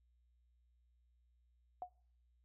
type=tone with exponential decay; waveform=sine; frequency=724 Hz; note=F#5; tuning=38 cents flat; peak=-37 dBFS; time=1.82-1.92 s; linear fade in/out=1 ms; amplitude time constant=21 ms; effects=noise-tail reverb RT60 0.6 s tail -25 dB re dry + added 60 Hz sine -70 dBFS peak until 2.44 s